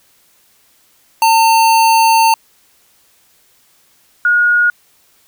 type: tone pair in turn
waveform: square / sine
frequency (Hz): 900 / 1441.2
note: A5 / F#6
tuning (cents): +39 / -46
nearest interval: minor sixth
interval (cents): 815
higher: second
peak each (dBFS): -8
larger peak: neither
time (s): 1.22-2.34 / 4.25-4.7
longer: first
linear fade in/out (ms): 2
effects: white hiss -53 dBFS RMS until 5.27 s